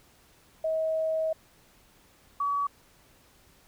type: tone pair in turn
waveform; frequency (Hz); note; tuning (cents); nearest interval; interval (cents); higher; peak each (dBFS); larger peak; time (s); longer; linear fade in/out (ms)
sine; 638 / 1136.8; D#5 / C#6; +43 / +43; minor seventh; 1000; second; -25; neither; 0.64-1.33 / 2.4-2.67; first; 5
effects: pink hiss -60 dBFS RMS until 3.67 s